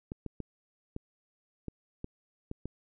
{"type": "clicks", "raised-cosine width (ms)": 3, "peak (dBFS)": -24, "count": 8, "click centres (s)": [0.119, 0.263, 0.403, 0.964, 1.683, 2.044, 2.514, 2.656], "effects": []}